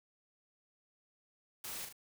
white noise with echo, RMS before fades -44 dBFS, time 1.64-1.85 s, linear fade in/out 2 ms, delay 38 ms, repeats 2, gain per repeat -5 dB, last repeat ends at 1.926 s, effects none

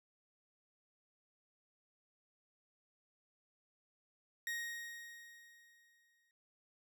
40% pulse tone with exponential decay, 1874 Hz, A#6, 9 cents sharp, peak -36 dBFS, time 4.47-6.31 s, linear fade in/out 1 ms, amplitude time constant 400 ms, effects none

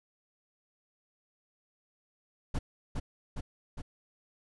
brown noise with echo, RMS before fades -29 dBFS, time 2.54-2.59 s, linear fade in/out 10 ms, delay 410 ms, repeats 3, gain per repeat -3 dB, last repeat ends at 3.82 s, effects resampled to 24000 Hz

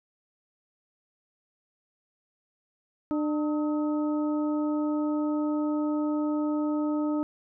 harmonic tone with a mistuned harmonic, 300 Hz, D4, 37 cents sharp, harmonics 1 / 2 / 3 / 4, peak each -25 / -35 / -40 / -40 dBFS, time 3.11-7.23 s, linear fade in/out 0 ms, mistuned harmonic 4, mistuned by +99 cents, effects none

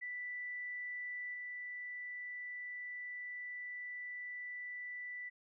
sine tone with level steps, 1975.5 Hz, B6, in tune, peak -40 / -42 dBFS, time 0.01-5.3 s, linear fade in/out 20 ms, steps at 1.34 s, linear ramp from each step 2 ms, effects none

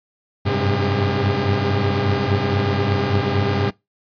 sawtooth tone cluster, 94.5 / 99.3 / 103 / 130.9 / 403.3 Hz, F#2 / G2 / G#2 / C3 / G4, +37 / +23 / -14 / +1 / +49 cents, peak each -20 dBFS, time 0.45-3.71 s, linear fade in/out 20 ms, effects noise-tail reverb RT60 0.2 s tail -23 dB re dry + resampled to 11025 Hz

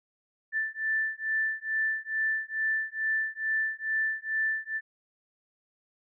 sine beating tone pair, 1764 / 1766.3 Hz, A6 / A6, +4 / +6 cents, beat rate 2.3 Hz, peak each -30 dBFS, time 0.52-4.81 s, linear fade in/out 50 ms, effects none

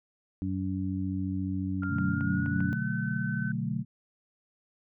harmonic tone, 94.3 Hz, F#2, 33 cents sharp, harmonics 1 / 2 / 3, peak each -33 / -33 / -33 dBFS, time 0.42-2.73 s, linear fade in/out 0 ms
sine tone with pitch glide, 1396.9 to 1523.3 Hz, F6 to F#6, 0 to +50 cents, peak -35 dBFS, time 1.82-3.52 s, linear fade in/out 5 ms, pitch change +150 cents, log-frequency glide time 2.07-2.85 s
clicks, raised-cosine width 0.5 ms, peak -30 dBFS, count 5, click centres 1.834 / 1.985 / 2.209 / 2.461 / 2.605 s
sine chord, B minor seventh, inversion none, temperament equal, 123.47 / 146.83 / 185 / 220 Hz, B2 / D3 / F#3 / A3, 0 / 0 / 0 / 0 cents, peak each -34 dBFS, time 1.88-3.85 s, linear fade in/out 50 ms
effects none

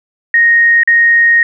sine tone with dropouts, 1864.7 Hz, A#6, in tune, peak -5 dBFS, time 0.34-1.43 s, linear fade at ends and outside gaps 2 ms, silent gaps 0.834-0.875 s, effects none

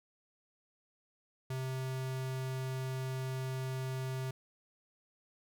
square tone, 130.81 Hz, C3, in tune, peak -36 dBFS, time 1.5-4.31 s, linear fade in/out 5 ms, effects none

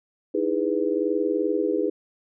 sine chord, E major seventh, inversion third, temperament just, 309 / 329.6 / 412 / 494.4 Hz, D#4 / E4 / G#4 / B4, -12 / 0 / -14 / +2 cents, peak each -27 / -28 / -25 / -27 dBFS, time 0.34-1.9 s, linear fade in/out 10 ms, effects none

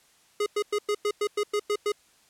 square tone bursts, 415.3 Hz, G#4, in tune, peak -24 dBFS, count 10, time 0.4-1.92 s, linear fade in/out 5 ms, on 62 ms, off 100 ms, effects white hiss -61 dBFS RMS until 2.29 s + low-pass 10000 Hz 12 dB/octave

